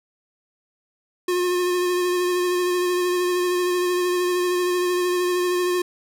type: tone with vibrato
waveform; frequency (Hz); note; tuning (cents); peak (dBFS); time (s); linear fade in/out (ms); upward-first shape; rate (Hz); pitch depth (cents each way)
square; 358.1; F4; +43; -20; 1.28-5.82; 5; sine; 13; 20
effects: none